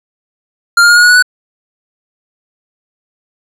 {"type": "tone with pitch steps", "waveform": "square", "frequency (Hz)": [1396.9, 1411.5, 1426.3, 1441.2, 1456.2, 1471.4, 1486.8], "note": ["F6", "F6", "F6", "F#6", "F#6", "F#6", "F#6"], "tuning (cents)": [0, 18, 36, -46, -28, -10, 8], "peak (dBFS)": -4, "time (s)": [0.77, 1.225], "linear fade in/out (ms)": 5, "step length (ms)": 65, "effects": ["low-pass 10000 Hz 12 dB/octave", "7-bit"]}